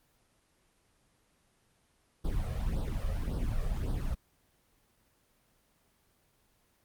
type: noise with flanger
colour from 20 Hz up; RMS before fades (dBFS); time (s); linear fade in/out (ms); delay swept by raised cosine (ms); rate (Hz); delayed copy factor
brown; -32; 2.24-4.15; 10; 0.21 to 1.71; 1.8; +1
effects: pink hiss -70 dBFS RMS until 6.84 s + Opus 24 kbps